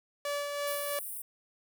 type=tone with tremolo; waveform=sawtooth; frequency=576 Hz; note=D5; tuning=34 cents flat; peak=-27 dBFS; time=0.25-0.99 s; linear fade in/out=2 ms; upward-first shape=sine; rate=3 Hz; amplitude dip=35%
type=high-pass noise; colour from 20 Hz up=pink; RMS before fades=-40 dBFS; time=0.67-1.22 s; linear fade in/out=5 ms; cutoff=8700 Hz; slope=96 dB/octave
effects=none